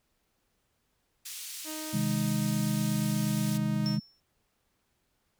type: band-pass noise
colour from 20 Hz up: white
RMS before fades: -41 dBFS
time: 1.25-3.58 s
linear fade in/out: 10 ms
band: 2800 to 11000 Hz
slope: 12 dB/octave
type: tone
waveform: sawtooth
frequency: 311.1 Hz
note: D#4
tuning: in tune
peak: -34 dBFS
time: 1.64-3.99 s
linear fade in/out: 50 ms
type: chord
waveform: sine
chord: Ab major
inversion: first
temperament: equal with one note detuned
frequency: 130.81 / 159.11 / 207.7 Hz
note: C3 / Eb3 / Ab3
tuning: 0 / +39 / 0 cents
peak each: -32 / -32 / -29 dBFS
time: 1.93-4 s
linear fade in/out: 10 ms
type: tone with exponential decay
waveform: triangle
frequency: 5400 Hz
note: E8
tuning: 41 cents sharp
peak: -30 dBFS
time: 3.86-4.2 s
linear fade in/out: 0 ms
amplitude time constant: 73 ms
effects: pink hiss -75 dBFS RMS until 5.39 s